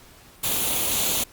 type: noise with comb filter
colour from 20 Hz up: white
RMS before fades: -23 dBFS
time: 0.43-1.24 s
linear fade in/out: 10 ms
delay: 0.29 ms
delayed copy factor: +0.55
effects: pink hiss -50 dBFS RMS until 1.32 s + Opus 48 kbps